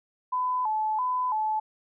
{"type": "tone with vibrato", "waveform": "sine", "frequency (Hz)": 932.3, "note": "A#5", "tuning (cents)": 0, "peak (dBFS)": -24, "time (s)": [0.32, 1.6], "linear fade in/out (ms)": 10, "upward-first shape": "square", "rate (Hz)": 1.5, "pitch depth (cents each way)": 130, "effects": []}